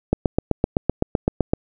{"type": "click train", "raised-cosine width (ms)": 2, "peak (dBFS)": -3, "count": 12, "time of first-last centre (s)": [0.13, 1.535], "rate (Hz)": 7.83, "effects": []}